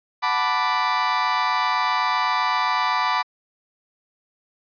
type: chord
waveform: 35% pulse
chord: B minor seventh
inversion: second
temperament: equal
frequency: 740 / 880 / 987.8 / 1174.7 Hz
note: F#5 / A5 / B5 / D6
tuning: 0 / 0 / 0 / 0 cents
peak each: -27 / -25 / -21 / -22 dBFS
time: 0.22-3.23 s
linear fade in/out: 20 ms
effects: resampled to 11025 Hz